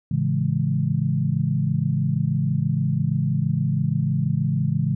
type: chord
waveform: sine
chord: A major seventh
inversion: none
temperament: equal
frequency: 110 / 138.59 / 164.81 / 207.7 Hz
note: A2 / C#3 / E3 / G#3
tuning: 0 / 0 / 0 / 0 cents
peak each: -27 / -22 / -24 / -28 dBFS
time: 0.11-4.95 s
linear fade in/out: 5 ms
effects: none